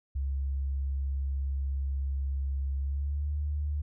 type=tone with pitch glide; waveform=sine; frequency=68.3 to 73.63 Hz; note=C#2 to D2; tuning=-25 to +5 cents; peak=-28 dBFS; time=0.15-3.82 s; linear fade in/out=10 ms; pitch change=+130 cents; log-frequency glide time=2.78-3.31 s; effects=none